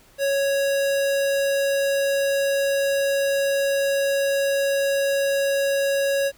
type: tone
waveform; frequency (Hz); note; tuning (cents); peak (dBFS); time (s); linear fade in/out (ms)
square; 554; C#5; -1; -20; 0.18-6.32; 50
effects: pink hiss -54 dBFS RMS until 6.37 s